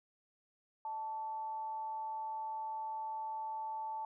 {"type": "tone with amplitude modulation", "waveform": "sine", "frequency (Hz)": 880, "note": "A5", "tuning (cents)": 0, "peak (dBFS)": -36, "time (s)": [0.85, 4.05], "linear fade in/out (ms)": 2, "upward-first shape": "sine", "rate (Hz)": 255, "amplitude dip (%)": 35, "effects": []}